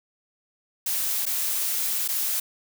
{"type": "noise with dropouts", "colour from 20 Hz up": "blue", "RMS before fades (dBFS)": -26, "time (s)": [0.86, 2.4], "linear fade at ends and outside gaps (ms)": 5, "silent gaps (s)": [[1.255, 1.264], [2.079, 2.086]], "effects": []}